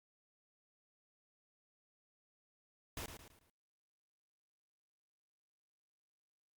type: noise with echo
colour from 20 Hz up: pink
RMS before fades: -44 dBFS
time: 2.97-3.06 s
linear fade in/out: 2 ms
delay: 110 ms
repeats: 4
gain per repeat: -7 dB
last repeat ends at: 3.5 s
effects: Opus 48 kbps